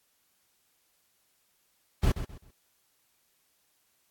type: noise with echo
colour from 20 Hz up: brown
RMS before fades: -23 dBFS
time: 2.03-2.12 s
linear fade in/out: 5 ms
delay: 130 ms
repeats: 3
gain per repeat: -11 dB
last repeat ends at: 2.51 s
effects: white hiss -71 dBFS RMS until 4.1 s + AAC 64 kbps